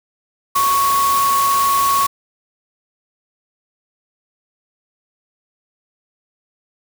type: tone in noise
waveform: sine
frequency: 1108.7 Hz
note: C#6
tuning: in tune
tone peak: -13 dBFS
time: 0.55-2.07 s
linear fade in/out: 10 ms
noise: white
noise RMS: -23 dBFS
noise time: 0.55-2.07 s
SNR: +7 dB
effects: none